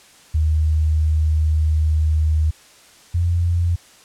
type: tone pair in turn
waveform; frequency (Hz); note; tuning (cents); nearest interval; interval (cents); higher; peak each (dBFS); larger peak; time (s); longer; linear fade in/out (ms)
sine; 77.78 / 86.18; D#2 / F2; 0 / -22; major second; 178; second; -14 / -15; first; 0.34-2.51 / 3.14-3.76; first; 10
effects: white hiss -48 dBFS RMS until 4.04 s + low-pass 9000 Hz 12 dB/octave